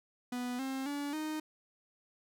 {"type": "tone with pitch steps", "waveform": "45% pulse", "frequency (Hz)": [246.9, 266.2, 286.9, 309.3], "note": ["B3", "C4", "D4", "D#4"], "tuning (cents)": [0, 30, -40, -10], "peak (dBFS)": -35, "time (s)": [0.32, 1.4], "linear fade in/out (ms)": 5, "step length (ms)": 270, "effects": []}